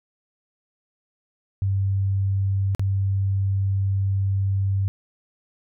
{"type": "tone with dropouts", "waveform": "sine", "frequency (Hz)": 97.6, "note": "G2", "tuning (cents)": -7, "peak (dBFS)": -19, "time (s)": [1.62, 4.88], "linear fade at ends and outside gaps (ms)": 0, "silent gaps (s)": [2.749, 2.795], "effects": []}